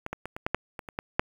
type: clicks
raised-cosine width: 0.5 ms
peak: -18 / -17 / -20 / -21 / -11 / -9 / -20 / -24 / -15 / -6 dBFS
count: 10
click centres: 0.064 / 0.13 / 0.256 / 0.365 / 0.465 / 0.546 / 0.792 / 0.888 / 0.989 / 1.195 s
effects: 7-bit